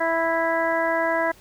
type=harmonic tone; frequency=329.6 Hz; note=E4; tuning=in tune; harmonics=1 / 2 / 3 / 4 / 5 / 6; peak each=-30 / -23 / -26 / -34 / -27 / -30 dBFS; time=0-1.32 s; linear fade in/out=10 ms; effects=pink hiss -52 dBFS RMS until 1.4 s